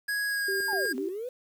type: tone with pitch glide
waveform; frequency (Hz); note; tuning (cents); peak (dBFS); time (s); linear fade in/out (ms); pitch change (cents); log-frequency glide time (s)
square; 1661.2 to 1620.4; G#6 to G#6; 0 to -43; -28; 0.08-0.93; 10; -43; 0.27-0.54
type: tone with tremolo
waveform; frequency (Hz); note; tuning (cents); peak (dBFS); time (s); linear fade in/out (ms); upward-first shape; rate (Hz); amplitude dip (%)
sine; 388.5; G4; -16; -30; 0.48-1.09; 5; square; 4; 70
type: linear two-way sweep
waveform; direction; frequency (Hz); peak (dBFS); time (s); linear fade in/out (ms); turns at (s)
sine; down then up; 923 to 239.4 to 517; -32; 0.68-1.29; 5; 0.95
effects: 9-bit